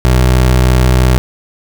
25% pulse tone, 63 Hz, B1, 35 cents sharp, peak -3 dBFS, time 0.05-1.18 s, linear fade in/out 0 ms, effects 7-bit

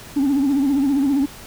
sine tone with vibrato, 277.2 Hz, C#4, in tune, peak -13 dBFS, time 0.16-1.26 s, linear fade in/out 10 ms, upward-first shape sine, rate 15 Hz, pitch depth 91 cents each way, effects tanh soft clip ceiling -13 dBFS + pink hiss -39 dBFS RMS until 1.46 s

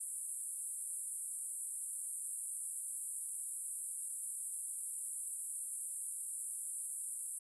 pink band-pass noise, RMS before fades -43 dBFS, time 0-7.39 s, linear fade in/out 10 ms, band 8200 to 11000 Hz, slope 96 dB/octave, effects none

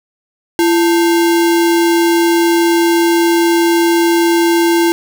sine tone with sample-and-hold, 338.1 Hz, E4, 44 cents sharp, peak -8 dBFS, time 0.59-4.92 s, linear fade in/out 0 ms, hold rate 1225 Hz, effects none

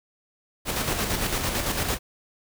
pink noise with tremolo, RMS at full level -25 dBFS, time 0.65-1.99 s, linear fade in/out 50 ms, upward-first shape square, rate 8.9 Hz, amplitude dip 40%, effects none

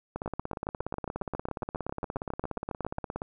two click trains, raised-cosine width 1 ms, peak -19 / -19 dBFS, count 21 / 53, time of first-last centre 0.26-2.985 / 0.16-3.219 s, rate 7.34 / 17 Hz, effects none

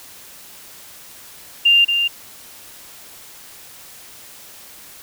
sine tone with echo, 2794 Hz, F7, in tune, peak -9 dBFS, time 1.65-1.85 s, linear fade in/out 10 ms, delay 230 ms, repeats 1, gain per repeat -6 dB, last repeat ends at 2.08 s, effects white hiss -41 dBFS RMS until 5.02 s

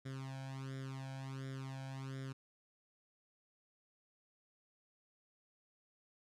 sawtooth tone with flanger, 133.7 Hz, C3, 38 cents sharp, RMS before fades -45 dBFS, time 0.05-2.33 s, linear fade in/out 10 ms, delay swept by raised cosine 0.56 to 1.28 ms, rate 1.4 Hz, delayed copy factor +0.9, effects low-pass 8000 Hz 12 dB/octave

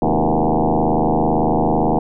sine tone with frequency modulation, 246.9 Hz, B3, in tune, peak -13 dBFS, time 0.02-1.99 s, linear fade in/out 2 ms, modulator 77.9 Hz, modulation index 7.9, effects none

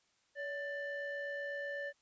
triangle ring-modulated tone, 602 Hz, D5, 43 cents sharp, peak -33 dBFS, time 0.35-1.93 s, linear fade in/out 50 ms, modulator 1170 Hz, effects white hiss -74 dBFS RMS until 2.01 s + resampled to 16000 Hz

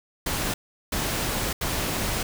pink noise bursts at uneven times, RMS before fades -27 dBFS, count 3, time 0.26-0.54 / 0.92-1.53 / 1.61-2.23 s, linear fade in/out 5 ms, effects none

